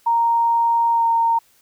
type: tone with pitch glide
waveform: sine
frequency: 930 to 920.9 Hz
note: A#5 to A#5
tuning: -4 to -21 cents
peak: -14 dBFS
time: 0.06-1.39 s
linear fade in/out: 10 ms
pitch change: -17 cents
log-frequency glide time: 0.92-1.05 s
effects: white hiss -57 dBFS RMS until 1.61 s